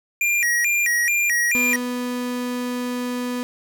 square tone with vibrato, 2133 Hz, C7, 33 cents sharp, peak -18 dBFS, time 0.21-1.76 s, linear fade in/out 2 ms, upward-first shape square, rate 2.3 Hz, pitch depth 200 cents each way
35% pulse tone, 246.9 Hz, B3, in tune, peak -22 dBFS, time 1.55-3.43 s, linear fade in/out 0 ms
effects none

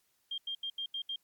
sine tone bursts at uneven times, 3200 Hz, G7, 35 cents sharp, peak -34 dBFS, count 6, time 0.31-0.38 / 0.47-0.55 / 0.63-0.7 / 0.78-0.86 / 0.94-1.02 / 1.09-1.16 s, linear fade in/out 5 ms, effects white hiss -74 dBFS RMS until 1.23 s + MP3 96 kbps

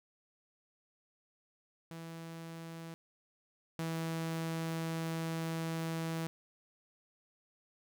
sawtooth tone pair in turn, 164.81 / 163.39 Hz, E3 / E3, 0 / -15 cents, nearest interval unison, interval 15 cents, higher first, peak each -40 / -31 dBFS, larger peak second, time 1.91-2.94 / 3.79-6.27 s, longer second, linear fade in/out 0 ms, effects none

